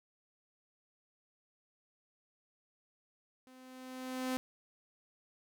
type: tone with level ramp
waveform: sawtooth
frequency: 257.2 Hz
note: C4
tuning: 30 cents flat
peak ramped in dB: -53 to -28 dBFS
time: 3.47-4.37 s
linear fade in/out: 0 ms
effects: none